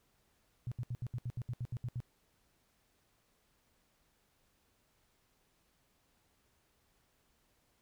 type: tone bursts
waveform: sine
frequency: 121.6 Hz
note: B2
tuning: 26 cents flat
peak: -35 dBFS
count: 12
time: 0.67-2.003 s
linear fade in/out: 0 ms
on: 46 ms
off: 71 ms
effects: pink hiss -74 dBFS RMS until 7.81 s